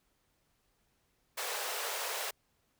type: high-pass noise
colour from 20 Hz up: pink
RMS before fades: -37 dBFS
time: 1.37-2.31 s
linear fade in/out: 10 ms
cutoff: 440 Hz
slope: 48 dB/octave
effects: pink hiss -75 dBFS RMS until 2.79 s

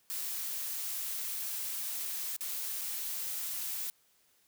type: noise with dropouts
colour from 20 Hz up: blue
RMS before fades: -37 dBFS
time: 0.1-3.9 s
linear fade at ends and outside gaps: 0 ms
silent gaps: 2.364-2.408 / 2.812-2.816 s
effects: white hiss -69 dBFS RMS until 4.47 s

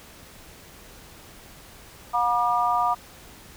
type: harmonic tone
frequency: 240 Hz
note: B3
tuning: 49 cents flat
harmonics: 3 / 4 / 5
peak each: -24 / -24 / -24 dBFS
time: 2.13-2.95 s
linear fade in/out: 20 ms
effects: pink hiss -47 dBFS RMS until 3.56 s

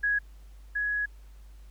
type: tone pair in turn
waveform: sine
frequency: 1664 / 1675.6 Hz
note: G#6 / G#6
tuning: +3 / +15 cents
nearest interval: unison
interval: 12 cents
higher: second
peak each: -23 / -26 dBFS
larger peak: first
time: 0.03-0.19 / 0.75-1.06 s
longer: second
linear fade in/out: 10 ms
effects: added 50 Hz sine -46 dBFS peak until 1.7 s + pink hiss -64 dBFS RMS until 1.7 s

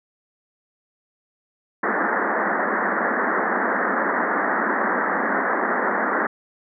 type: band-pass noise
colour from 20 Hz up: white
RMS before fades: -22 dBFS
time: 1.83-6.27 s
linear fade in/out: 5 ms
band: 190 to 1900 Hz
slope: 96 dB/octave
effects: none

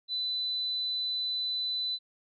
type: tone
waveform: sine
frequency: 4000 Hz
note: B7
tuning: 21 cents sharp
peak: -29 dBFS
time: 0.08-1.99 s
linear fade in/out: 50 ms
effects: none

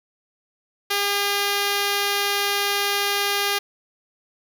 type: tone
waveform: 5% pulse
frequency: 403.9 Hz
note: G#4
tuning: 48 cents flat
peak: -9 dBFS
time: 0.9-3.59 s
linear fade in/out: 10 ms
effects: none

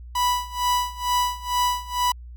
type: tone with tremolo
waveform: 45% pulse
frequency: 986 Hz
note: B5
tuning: 3 cents flat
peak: -18 dBFS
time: 0.15-2.12 s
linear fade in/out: 5 ms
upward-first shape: sine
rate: 2.2 Hz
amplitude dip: 90%
effects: added 60 Hz sine -37 dBFS peak until 2.36 s

